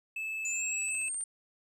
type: tone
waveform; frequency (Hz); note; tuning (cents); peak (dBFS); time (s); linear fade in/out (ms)
triangle; 2616; E7; -14; -32; 0.16-1.09; 5
type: exponential sweep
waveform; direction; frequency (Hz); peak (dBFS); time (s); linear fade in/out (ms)
sine; up; 7030 to 8910; -33; 0.45-1.24; 2
type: click train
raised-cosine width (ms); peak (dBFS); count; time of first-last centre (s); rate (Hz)
0.2; -38; 7; 0.82-1.21; 15.4
effects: none